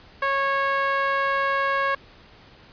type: tone with band-pass filter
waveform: sawtooth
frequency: 550 Hz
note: C#5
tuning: 14 cents flat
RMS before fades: -23 dBFS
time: 0.22-1.95 s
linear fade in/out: 5 ms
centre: 1400 Hz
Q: 2
effects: pink hiss -50 dBFS RMS until 2.72 s + resampled to 11025 Hz